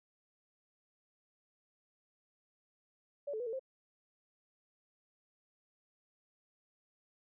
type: tone with pitch steps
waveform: sine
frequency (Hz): 572 / 435.8 / 490.2 / 448.7 / 527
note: D5 / A4 / B4 / A4 / C5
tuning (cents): -46 / -17 / -13 / +34 / +12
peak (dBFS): -36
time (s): 3.27-3.595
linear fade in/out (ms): 10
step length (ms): 65
effects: none